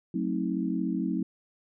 sine chord, F# diminished seventh, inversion none, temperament just, 185 / 222 / 266.4 / 319.7 Hz, F#3 / A3 / C4 / Eb4, 0 / +16 / +31 / +47 cents, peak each -31 / -33 / -32 / -32 dBFS, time 0.14-1.23 s, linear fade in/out 5 ms, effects none

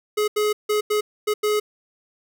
square tone bursts at uneven times, 421.8 Hz, G#4, 27 cents sharp, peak -19 dBFS, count 6, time 0.17-0.28 / 0.36-0.53 / 0.69-0.81 / 0.9-1.01 / 1.27-1.34 / 1.43-1.6 s, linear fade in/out 10 ms, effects none

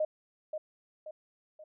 sine tone with echo, 618 Hz, D#5, 12 cents flat, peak -26 dBFS, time 0-0.05 s, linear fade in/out 5 ms, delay 530 ms, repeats 3, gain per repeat -7 dB, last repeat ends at 1.64 s, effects none

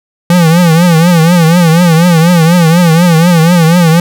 square tone with vibrato, 169 Hz, E3, 43 cents sharp, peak -4 dBFS, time 0.3-4 s, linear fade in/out 2 ms, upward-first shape triangle, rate 4.1 Hz, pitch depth 130 cents each way, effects none

